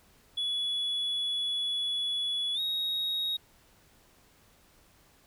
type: tone with pitch glide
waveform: sine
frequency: 3400 to 3773 Hz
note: G#7 to A#7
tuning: +40 to +20 cents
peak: -26 dBFS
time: 0.37-3.37 s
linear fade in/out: 10 ms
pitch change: +180 cents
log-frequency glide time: 2.54-2.6 s
effects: tanh soft clip ceiling -27 dBFS + pink hiss -62 dBFS RMS until 5.26 s